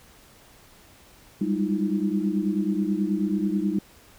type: tone cluster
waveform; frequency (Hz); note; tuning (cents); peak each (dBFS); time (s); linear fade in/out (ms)
sine; 194.2 / 203.5 / 310.5 / 341.6; G3 / G#3 / D#4 / F4; -16 / -35 / -3 / -38; -26 / -27 / -27 / -33; 1.41-3.79; 5
effects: pink hiss -53 dBFS RMS until 4.18 s